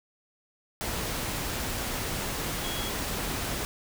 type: tone in noise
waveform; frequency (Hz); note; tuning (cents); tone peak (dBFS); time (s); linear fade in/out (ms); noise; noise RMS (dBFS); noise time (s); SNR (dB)
sine; 3322; G#7; 0; -37; 2.64-2.89; 0; pink; -32; 0.81-3.65; -8
effects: none